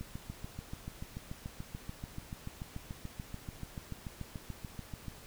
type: click train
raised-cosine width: 5 ms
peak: -28 dBFS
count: 36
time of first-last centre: 0.01-5.082 s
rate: 6.9 Hz
effects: pink hiss -53 dBFS RMS until 5.26 s